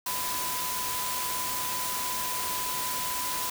sine tone in noise, 1000 Hz, B5, 21 cents sharp, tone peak -34 dBFS, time 0.06-3.5 s, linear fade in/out 5 ms, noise white, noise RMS -32 dBFS, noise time 0.06-3.5 s, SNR -5 dB, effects none

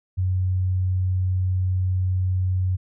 sine tone, 92.5 Hz, F#2, in tune, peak -19 dBFS, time 0.17-2.77 s, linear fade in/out 20 ms, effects none

